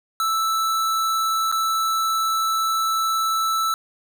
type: tone with dropouts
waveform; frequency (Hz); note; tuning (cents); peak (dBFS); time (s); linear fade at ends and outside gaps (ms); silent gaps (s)
square; 1318.5; E6; 0; -20; 0.2-3.74; 1; 1.516-1.524
effects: none

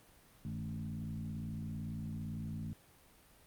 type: tone with frequency modulation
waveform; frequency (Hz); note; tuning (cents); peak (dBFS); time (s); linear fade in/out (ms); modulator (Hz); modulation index
sine; 155.56; D#3; 0; -38; 0.45-2.73; 0; 57.8; 1.4
effects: pink hiss -63 dBFS RMS until 3.46 s + Opus 32 kbps

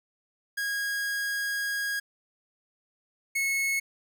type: tone pair in turn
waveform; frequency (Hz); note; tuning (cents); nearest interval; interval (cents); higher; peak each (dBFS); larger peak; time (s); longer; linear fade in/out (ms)
45% pulse; 1640 / 2189; G#6 / C#7; -22 / -22; perfect fourth; 500; second; -28 / -25; second; 0.57-2 / 3.35-3.8; first; 10
effects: none

